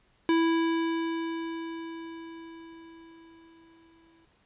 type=tone with exponential decay; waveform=square; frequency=329.6 Hz; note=E4; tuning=in tune; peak=-21 dBFS; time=0.29-4.25 s; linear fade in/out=1 ms; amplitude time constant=860 ms; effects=pink hiss -66 dBFS RMS until 4.45 s + resampled to 8000 Hz